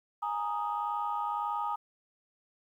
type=chord; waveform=sine; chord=Ab suspended second; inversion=none; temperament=equal; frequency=830.6 / 932.3 / 1244.5 Hz; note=Ab5 / Bb5 / Eb6; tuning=0 / 0 / 0 cents; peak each=-34 dBFS; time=0.22-1.76 s; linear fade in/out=10 ms; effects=tanh soft clip ceiling -22 dBFS + 11-bit